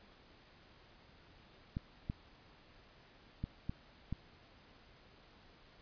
clicks, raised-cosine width 5 ms, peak -25 dBFS, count 5, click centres 1.769 / 2.099 / 3.44 / 3.695 / 4.126 s, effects pink hiss -62 dBFS RMS until 5.81 s + resampled to 11025 Hz

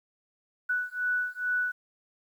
sine beating tone pair, 1480 / 1482.3 Hz, F#6 / F#6, 0 / +3 cents, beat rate 2.3 Hz, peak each -30 / -30 dBFS, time 0.69-1.72 s, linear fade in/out 10 ms, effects 10-bit

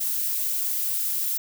violet noise, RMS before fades -26 dBFS, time 0-1.38 s, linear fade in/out 10 ms, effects none

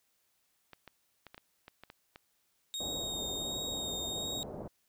clicks, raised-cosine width 0.3 ms, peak -32 dBFS, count 9, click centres 0.733 / 0.877 / 1.267 / 1.345 / 1.379 / 1.681 / 1.836 / 1.901 / 2.159 s
30% pulse tone with vibrato, 3729 Hz, A#7, in tune, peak -33 dBFS, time 2.74-4.43 s, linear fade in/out 0 ms, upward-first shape sine, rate 1.4 Hz, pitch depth 17 cents each way
white low-pass noise, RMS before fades -43 dBFS, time 2.8-4.68 s, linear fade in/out 5 ms, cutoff 690 Hz, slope 24 dB/octave
effects white hiss -75 dBFS RMS until 4.88 s

